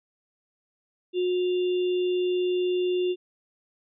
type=tone with sample-and-hold; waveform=sine; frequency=361.6 Hz; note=F#4; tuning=40 cents flat; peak=-22 dBFS; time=1.13-3.16 s; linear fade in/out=50 ms; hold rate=3150 Hz; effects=resampled to 11025 Hz